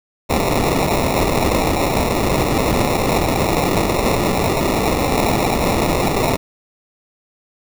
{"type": "noise with sample-and-hold", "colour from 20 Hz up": "blue", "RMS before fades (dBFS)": -17, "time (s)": [0.29, 6.37], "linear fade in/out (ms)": 20, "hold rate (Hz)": 1575, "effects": []}